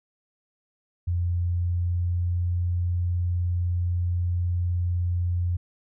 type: tone with pitch glide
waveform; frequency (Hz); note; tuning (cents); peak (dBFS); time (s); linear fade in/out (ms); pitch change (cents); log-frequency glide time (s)
sine; 87.31 to 88.07; F2 to F2; 0 to +15; -22; 1.07-5.57; 10; +15; 1.2-2.53
effects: none